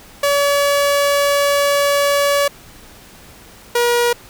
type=tone pair in turn; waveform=sawtooth; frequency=569 / 478.5 Hz; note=C#5 / A#4; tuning=+45 / +45 cents; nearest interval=minor third; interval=300 cents; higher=first; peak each=-9 dBFS; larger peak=neither; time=0.23-2.48 / 3.75-4.13 s; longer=first; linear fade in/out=5 ms; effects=pink hiss -42 dBFS RMS until 4.29 s